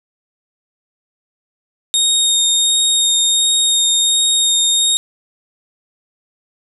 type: tone with vibrato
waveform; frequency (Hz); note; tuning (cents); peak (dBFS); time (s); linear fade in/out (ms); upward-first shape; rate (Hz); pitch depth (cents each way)
25% pulse; 3708; A#7; -10; -7; 1.94-4.97; 0; sine; 1.4; 11
effects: none